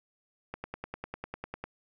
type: click train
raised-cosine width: 0.5 ms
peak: -22 dBFS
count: 12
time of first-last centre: 0.54-1.64 s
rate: 10 Hz
effects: none